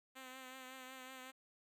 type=tone with vibrato; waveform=5% pulse; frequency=259.4 Hz; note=C4; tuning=15 cents flat; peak=-39 dBFS; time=0.15-1.32 s; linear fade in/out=20 ms; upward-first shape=triangle; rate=5.4 Hz; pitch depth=37 cents each way; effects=none